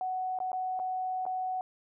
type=tone with dropouts; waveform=sine; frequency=744 Hz; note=F#5; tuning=9 cents sharp; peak=-30 dBFS; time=0.01-1.61 s; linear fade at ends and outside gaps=1 ms; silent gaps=0.388-0.402 / 0.518-0.53 / 0.792-0.798 / 1.254-1.264 s; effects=none